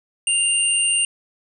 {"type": "tone pair together", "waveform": "sine", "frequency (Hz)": [2794, 8870], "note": ["F7", "C#9"], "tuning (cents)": [0, 0], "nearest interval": "octave + minor sixth", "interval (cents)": 2000, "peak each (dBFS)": -19, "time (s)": [0.27, 1.05], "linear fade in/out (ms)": 2, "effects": []}